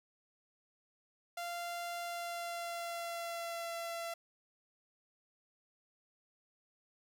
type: tone with pitch glide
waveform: sawtooth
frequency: 692 to 675.8 Hz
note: F5 to E5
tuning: -16 to +43 cents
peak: -35 dBFS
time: 1.37-4.14 s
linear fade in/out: 5 ms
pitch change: -41 cents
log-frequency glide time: 2.02-3.72 s
effects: none